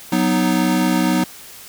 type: chord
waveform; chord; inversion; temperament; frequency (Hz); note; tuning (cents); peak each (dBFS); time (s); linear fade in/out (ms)
square; B major; second; equal; 185 / 246.9 / 311.1; F#3 / B3 / D#4; 0 / 0 / 0; -20; 0.12-1.24; 5
effects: white hiss -39 dBFS RMS until 1.68 s